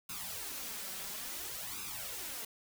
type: noise with flanger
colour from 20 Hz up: white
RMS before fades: -42 dBFS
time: 0.09-2.45 s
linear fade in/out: 5 ms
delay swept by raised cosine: 0.79 to 5.29 ms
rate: 0.58 Hz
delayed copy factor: +0.75
effects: none